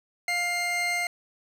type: tone pair together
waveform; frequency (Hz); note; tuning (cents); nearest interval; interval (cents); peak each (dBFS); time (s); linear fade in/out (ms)
40% pulse; 702.7 / 2110; F5 / C7; +10 / +14; octave + perfect fifth; 1904; -31 / -25; 0.28-1.07; 2
effects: low-pass 10000 Hz 12 dB/octave + 9-bit